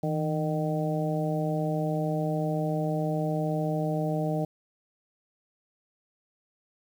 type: harmonic tone with a mistuned harmonic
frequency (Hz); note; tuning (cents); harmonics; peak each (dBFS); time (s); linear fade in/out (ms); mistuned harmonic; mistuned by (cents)
153.5; D#3; -23; 1 / 2 / 3 / 4 / 5; -28 / -33 / -35 / -32 / -36; 0.03-4.45; 5; 1; +70
effects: 9-bit